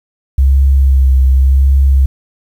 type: tone with vibrato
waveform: sine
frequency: 66.8 Hz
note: C2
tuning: 36 cents sharp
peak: -5 dBFS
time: 0.38-2.06 s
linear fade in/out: 5 ms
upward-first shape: sine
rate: 0.9 Hz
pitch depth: 33 cents each way
effects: 7-bit